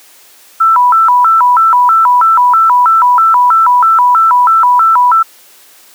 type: tone with vibrato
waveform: sine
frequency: 1144 Hz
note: D6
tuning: 46 cents flat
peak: -4 dBFS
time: 0.6-5.23 s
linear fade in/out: 10 ms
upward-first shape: square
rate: 3.1 Hz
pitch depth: 260 cents each way
effects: white hiss -41 dBFS RMS until 5.94 s + high-pass 300 Hz 12 dB/octave